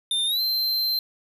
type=tone with pitch glide; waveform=square; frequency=3607 to 4119 Hz; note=A7 to C8; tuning=+42 to -28 cents; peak=-22 dBFS; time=0.11-0.99 s; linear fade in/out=2 ms; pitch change=+230 cents; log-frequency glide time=0.26-0.41 s; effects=9-bit